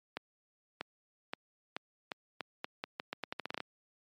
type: accelerating click train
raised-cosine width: 0.3 ms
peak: -20 dBFS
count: 18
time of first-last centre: 0.17-3.604 s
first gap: 640 ms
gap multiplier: 0.82
effects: high-pass 200 Hz 12 dB/octave + MP3 64 kbps